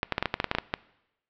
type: clicks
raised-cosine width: 0.3 ms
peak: -8 dBFS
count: 12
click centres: 0.031 / 0.123 / 0.181 / 0.226 / 0.257 / 0.341 / 0.401 / 0.443 / 0.514 / 0.55 / 0.585 / 0.739 s
effects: noise-tail reverb RT60 0.9 s tail -21 dB re dry + low-pass 4000 Hz 12 dB/octave